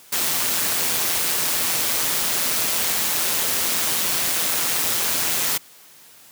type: noise with amplitude modulation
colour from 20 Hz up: white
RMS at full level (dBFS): -20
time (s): 0.12-5.58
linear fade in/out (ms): 10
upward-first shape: sine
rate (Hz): 170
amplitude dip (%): 40
effects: white hiss -48 dBFS RMS until 6.31 s + high-pass 100 Hz 12 dB/octave